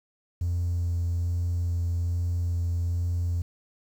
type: tone with vibrato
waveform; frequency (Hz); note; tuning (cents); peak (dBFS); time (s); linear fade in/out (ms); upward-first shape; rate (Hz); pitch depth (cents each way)
triangle; 86.6; F2; -14; -21; 0.41-3.42; 5; sine; 1.2; 12
effects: tanh soft clip ceiling -20 dBFS + 9-bit